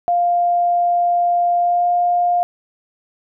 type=tone with pitch glide; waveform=sine; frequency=700 to 705.3 Hz; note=F5 to F5; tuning=+4 to +17 cents; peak=-13 dBFS; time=0.08-2.43 s; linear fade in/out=0 ms; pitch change=+13 cents; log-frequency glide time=1.6-1.87 s; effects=none